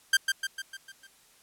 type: tone with echo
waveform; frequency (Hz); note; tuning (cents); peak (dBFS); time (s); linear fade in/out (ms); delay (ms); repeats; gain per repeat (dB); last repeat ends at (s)
sawtooth; 1575; G6; +8; -15; 0.13-0.17; 5; 150; 6; -5; 1.07
effects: white hiss -60 dBFS RMS until 1.42 s + low-pass 12000 Hz 12 dB/octave